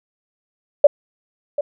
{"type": "tone with echo", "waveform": "sine", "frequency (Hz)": 580, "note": "D5", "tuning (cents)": -22, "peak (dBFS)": -3, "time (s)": [0.84, 0.87], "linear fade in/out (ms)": 5, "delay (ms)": 740, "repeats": 1, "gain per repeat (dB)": -14, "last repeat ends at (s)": 1.61, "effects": []}